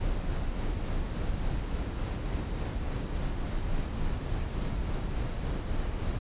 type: noise with tremolo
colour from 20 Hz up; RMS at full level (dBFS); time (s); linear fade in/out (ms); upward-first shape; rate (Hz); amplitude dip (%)
brown; -30; 0-6.19; 10; sine; 3.5; 25
effects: resampled to 8000 Hz